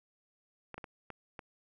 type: clicks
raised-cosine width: 0.5 ms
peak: -28 dBFS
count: 5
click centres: 0.743 / 0.78 / 0.842 / 1.103 / 1.392 s
effects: none